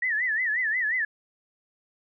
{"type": "tone with vibrato", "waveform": "sine", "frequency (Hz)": 1862, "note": "A#6", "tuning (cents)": -2, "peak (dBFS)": -23, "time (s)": [0.02, 1.05], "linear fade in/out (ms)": 5, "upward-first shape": "sine", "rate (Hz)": 5.6, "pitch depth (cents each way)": 160, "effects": []}